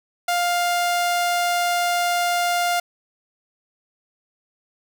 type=tone; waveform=sawtooth; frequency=702 Hz; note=F5; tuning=9 cents sharp; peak=-15 dBFS; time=0.28-2.8 s; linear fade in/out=5 ms; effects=none